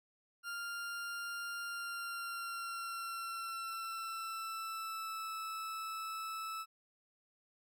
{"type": "tone with pitch glide", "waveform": "40% pulse", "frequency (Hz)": [1396.9, 1310.9], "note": ["F6", "E6"], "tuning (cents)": [0, -10], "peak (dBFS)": -39, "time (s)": [0.43, 6.66], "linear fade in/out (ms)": 50, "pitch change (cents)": -110, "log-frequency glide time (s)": [1.64, 5.3], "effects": []}